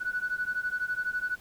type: beating tone pair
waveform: sine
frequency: 1474 / 1486 Hz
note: F#6 / F#6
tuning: -7 / +7 cents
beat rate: 12 Hz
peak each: -31 dBFS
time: 0-1.36 s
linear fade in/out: 20 ms
effects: tanh soft clip ceiling -21 dBFS + pink hiss -55 dBFS RMS until 1.4 s